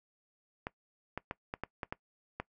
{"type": "clicks", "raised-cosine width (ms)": 0.5, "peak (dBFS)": -21, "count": 8, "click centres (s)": [0.669, 1.176, 1.311, 1.539, 1.636, 1.832, 1.925, 2.4], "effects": ["noise-tail reverb RT60 0.1 s tail -21 dB re dry"]}